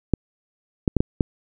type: clicks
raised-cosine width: 3 ms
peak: -4 dBFS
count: 5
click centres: 0.137 / 0.878 / 0.967 / 1.005 / 1.208 s
effects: none